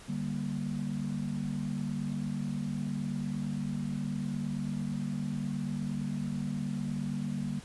sine chord, G minor, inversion second, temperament just, 147 / 196 / 235.2 Hz, D3 / G3 / Bb3, +2 / 0 / +16 cents, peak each -36 / -35 / -36 dBFS, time 0.08-7.6 s, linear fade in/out 10 ms, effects pink hiss -51 dBFS RMS until 7.64 s + resampled to 24000 Hz

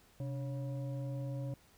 sine tone with frequency modulation, 130.81 Hz, C3, in tune, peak -36 dBFS, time 0.2-1.54 s, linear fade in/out 2 ms, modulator 421 Hz, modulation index 0.61, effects pink hiss -65 dBFS RMS until 1.77 s

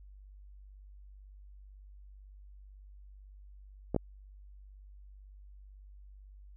clicks, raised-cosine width 2 ms, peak -17 / -15 dBFS, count 2, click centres 3.946 / 3.963 s, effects added 49 Hz sine -50 dBFS peak until 6.56 s

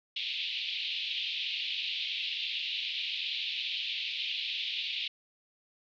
white band-pass noise, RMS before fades -35 dBFS, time 0.16-5.08 s, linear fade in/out 5 ms, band 2500 to 3900 Hz, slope 48 dB/octave, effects none

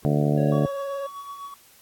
harmonic tone, 73.42 Hz, D2, in tune, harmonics 2 / 3 / 4 / 5 / 6 / 7 / 8 / 9 / 10, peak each -21 / -26 / -27 / -33 / -29 / -36 / -31 / -32 / -36 dBFS, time 0.05-0.66 s, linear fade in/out 0 ms
triangle tone with vibrato, 554.4 Hz, C#5, in tune, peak -26 dBFS, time 0.37-1.07 s, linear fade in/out 10 ms, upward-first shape triangle, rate 19 Hz, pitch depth 26 cents each way
triangle tone with tremolo, 1126 Hz, C#6, 27 cents sharp, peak -31 dBFS, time 0.52-1.54 s, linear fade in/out 2 ms, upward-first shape sine, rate 7.9 Hz, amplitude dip 50%
effects white hiss -54 dBFS RMS until 1.81 s + AAC 64 kbps

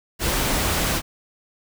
pink noise, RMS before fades -22 dBFS, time 0.19-1.02 s, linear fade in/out 50 ms, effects none

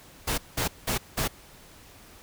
pink noise bursts, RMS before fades -27 dBFS, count 4, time 0.27-1.28 s, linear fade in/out 10 ms, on 110 ms, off 190 ms, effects pink hiss -51 dBFS RMS until 2.22 s

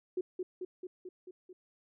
sine tone with echo, 365.9 Hz, F#4, 19 cents flat, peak -30 dBFS, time 0.17-0.21 s, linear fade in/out 5 ms, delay 220 ms, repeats 6, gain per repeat -3 dB, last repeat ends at 1.53 s, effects none

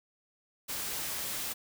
white noise, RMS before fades -36 dBFS, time 0.68-1.54 s, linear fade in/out 20 ms, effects none

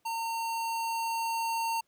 square tone with level ramp, 913 Hz, A#5, 36 cents flat, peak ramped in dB -32 to -29 dBFS, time 0.05-1.81 s, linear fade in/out 10 ms, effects pink hiss -74 dBFS RMS until 1.87 s + high-pass 80 Hz 12 dB/octave

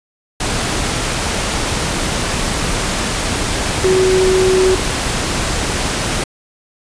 sine tone in noise, 374.4 Hz, F#4, 20 cents sharp, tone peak -10 dBFS, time 3.84-4.75 s, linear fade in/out 5 ms, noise pink, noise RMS -18 dBFS, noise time 0.4-6.24 s, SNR +5 dB, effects resampled to 22050 Hz

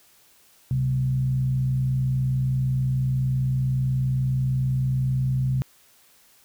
sine tone with frequency modulation, 130.81 Hz, C3, in tune, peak -20 dBFS, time 0.71-5.62 s, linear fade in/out 0 ms, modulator 60 Hz, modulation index 0.41, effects white hiss -57 dBFS RMS until 6.44 s

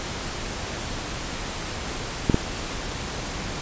clicks, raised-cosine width 3 ms, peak -4 dBFS, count 2, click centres 2.298 / 2.344 s, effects pink hiss -31 dBFS RMS until 3.61 s + resampled to 16000 Hz

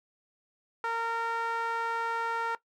sawtooth tone with band-pass filter, 459.9 Hz, A#4, 23 cents flat, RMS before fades -31 dBFS, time 0.84-2.55 s, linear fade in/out 2 ms, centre 1200 Hz, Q 3, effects noise-tail reverb RT60 0.1 s tail -17 dB re dry

